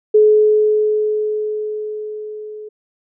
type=tone with level ramp; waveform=sine; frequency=426.3 Hz; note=G#4; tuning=45 cents sharp; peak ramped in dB=-6 to -29 dBFS; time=0.14-2.69 s; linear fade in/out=10 ms; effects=none